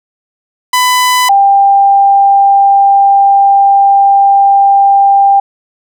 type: tone pair in turn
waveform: sawtooth / sine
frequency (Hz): 1000 / 793.7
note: B5 / G5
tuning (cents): +21 / +21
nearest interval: major third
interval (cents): 400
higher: first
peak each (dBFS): -3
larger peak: neither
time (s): 0.73-1.29 / 1.29-5.4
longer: second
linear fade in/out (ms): 5
effects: none